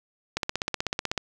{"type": "click train", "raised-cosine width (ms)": 0.2, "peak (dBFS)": -9, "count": 14, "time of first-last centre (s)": [0.37, 1.177], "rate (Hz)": 16.1, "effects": []}